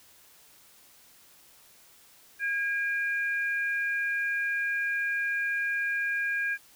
sine tone pair together, 1630 / 2394 Hz, G#6 / D7, -33 / +33 cents, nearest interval perfect fifth, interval 666 cents, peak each -27 / -34 dBFS, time 2.39-6.58 s, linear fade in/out 50 ms, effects white hiss -57 dBFS RMS until 6.75 s

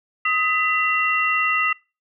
sine tone cluster, 1260 / 1996 / 2739 Hz, D#6 / B6 / F7, +21 / +18 / -34 cents, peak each -22 dBFS, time 0.25-1.73 s, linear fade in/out 5 ms, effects noise-tail reverb RT60 0.3 s tail -24 dB re dry

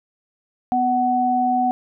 sine tone pair together, 249.4 / 747 Hz, B3 / F#5, +17 / +16 cents, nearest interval octave + perfect fifth, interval 1899 cents, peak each -22 / -17 dBFS, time 0.72-1.71 s, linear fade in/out 0 ms, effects none

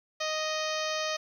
harmonic tone, 622.3 Hz, D#5, in tune, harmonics 1 / 2 / 3 / 4 / 5 / 6 / 7 / 8 / 9 / 10, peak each -33 / -36 / -38 / -39 / -40 / -41 / -41 / -42 / -43 / -43 dBFS, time 0.2-1.17 s, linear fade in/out 10 ms, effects 10-bit

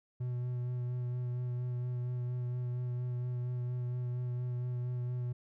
triangle tone with vibrato, 123.47 Hz, B2, in tune, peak -31 dBFS, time 0.2-5.33 s, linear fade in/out 10 ms, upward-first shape sine, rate 4.3 Hz, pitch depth 16 cents each way, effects none

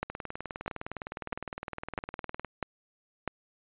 two click trains, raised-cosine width 0.5 ms, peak -15 / -21 dBFS, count 6 / 47, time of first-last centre 0.03-3.277 / 0.1-2.447 s, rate 1.54 / 19.6 Hz, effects resampled to 8000 Hz

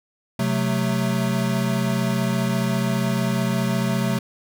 square chord, F# diminished, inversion second, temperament equal, 130.81 / 185 / 220 Hz, C3 / F#3 / A3, 0 / 0 / 0 cents, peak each -25 dBFS, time 0.39-4.19 s, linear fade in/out 5 ms, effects none

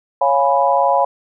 sine chord, C# dominant seventh, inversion none, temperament equal, 554.4 / 698.5 / 830.6 / 987.8 Hz, C#5 / E#5 / G#5 / B5, 0 / 0 / 0 / 0 cents, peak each -17 / -18 / -17 / -17 dBFS, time 0.21-1.05 s, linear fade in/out 5 ms, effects none

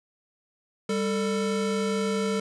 square tone pair together, 198 / 444.5 Hz, G3 / A4, +18 / +18 cents, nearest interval octave + major second, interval 1400 cents, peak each -28 dBFS, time 0.89-2.4 s, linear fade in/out 5 ms, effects resampled to 22050 Hz

